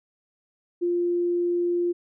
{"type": "tone", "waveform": "sine", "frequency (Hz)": 349.2, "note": "F4", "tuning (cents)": 0, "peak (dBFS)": -21, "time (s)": [0.81, 1.93], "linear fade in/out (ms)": 20, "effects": []}